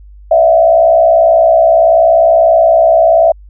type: tone with frequency modulation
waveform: sine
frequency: 659.3 Hz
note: E5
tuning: in tune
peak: -4 dBFS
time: 0.31-3.32 s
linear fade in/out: 5 ms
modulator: 60.8 Hz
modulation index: 0.88
effects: added 50 Hz sine -33 dBFS peak until 3.49 s